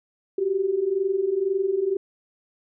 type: tone pair together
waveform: sine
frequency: 370 / 392 Hz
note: F#4 / G4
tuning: 0 / 0 cents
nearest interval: minor second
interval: 100 cents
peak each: -26 / -22 dBFS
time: 0.38-1.97 s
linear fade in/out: 5 ms
effects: none